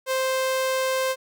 sawtooth tone, 523.3 Hz, C5, in tune, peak -18 dBFS, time 0.06-1.16 s, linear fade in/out 50 ms, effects none

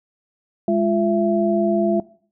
sine tone cluster, 206.5 / 347.3 / 668 Hz, G#3 / F4 / E5, -10 / -10 / +23 cents, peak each -20 dBFS, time 0.68-2 s, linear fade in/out 2 ms, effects noise-tail reverb RT60 0.5 s tail -20 dB re dry

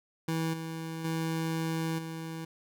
25% pulse tone with level steps, 162.4 Hz, E3, 26 cents flat, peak -25 / -32 / -26 / -33 dBFS, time 0.28-2.45 s, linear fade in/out 5 ms, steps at 0.53 / 1.04 / 1.98 s, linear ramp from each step 10 ms, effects none

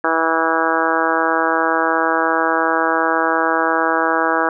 harmonic tone, 162.8 Hz, E3, 21 cents flat, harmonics 2 / 3 / 4 / 5 / 6 / 7 / 8 / 9 / 10, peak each -23 / -23 / -23 / -23 / -23 / -23 / -23 / -23 / -23 dBFS, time 0.04-4.49 s, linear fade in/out 2 ms, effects none

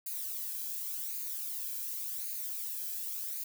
violet noise with flanger, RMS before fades -38 dBFS, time 0.06-3.44 s, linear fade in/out 5 ms, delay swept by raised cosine 0.44 to 1.25 ms, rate 0.89 Hz, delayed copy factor +0.55, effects none

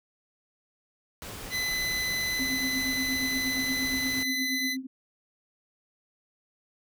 pink noise, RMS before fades -40 dBFS, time 1.22-4.23 s, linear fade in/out 0 ms
25% pulse tone, 2014 Hz, B6, 33 cents sharp, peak -24 dBFS, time 1.5-4.77 s, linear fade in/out 50 ms
sine tone with tremolo, 262.1 Hz, C4, 3 cents sharp, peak -28 dBFS, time 2.39-4.87 s, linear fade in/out 10 ms, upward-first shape triangle, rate 8.5 Hz, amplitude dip 90%
effects none

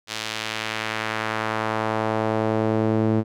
sawtooth tone with band-pass filter sweep, 110 Hz, A2, in tune, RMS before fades -24 dBFS, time 0.07-3.24 s, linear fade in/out 50 ms, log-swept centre 4300 to 290 Hz, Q 1, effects none

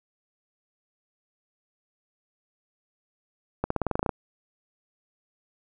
accelerating click train, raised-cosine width 1 ms, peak -11 dBFS, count 11, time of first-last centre 3.64-4.092 s, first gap 64 ms, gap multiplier 0.92, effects none

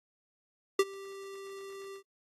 square tone with ADSR envelope, 392 Hz, G4, in tune, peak -20 dBFS, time 0.79-2.03 s, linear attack 4 ms, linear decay 44 ms, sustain -23 dB, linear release 79 ms, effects low-pass 11000 Hz 12 dB/octave + AAC 48 kbps

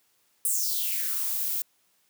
violet noise with high-pass filter sweep, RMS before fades -28 dBFS, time 0.45-1.62 s, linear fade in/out 2 ms, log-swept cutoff 9400 to 310 Hz, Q 5, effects white hiss -68 dBFS RMS until 2.09 s + high-pass 100 Hz 12 dB/octave

